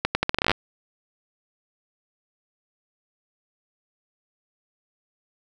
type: accelerating click train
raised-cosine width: 0.3 ms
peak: -4 dBFS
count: 13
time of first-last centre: 0.05-0.516 s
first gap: 100 ms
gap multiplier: 0.8
effects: none